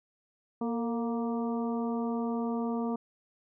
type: harmonic tone with a mistuned harmonic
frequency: 234.5 Hz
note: A#3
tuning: 11 cents sharp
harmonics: 1 / 2 / 3 / 4 / 5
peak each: -30 / -36 / -40 / -42 / -44 dBFS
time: 0.61-2.96 s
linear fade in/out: 5 ms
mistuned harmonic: 2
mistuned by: -47 cents
effects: none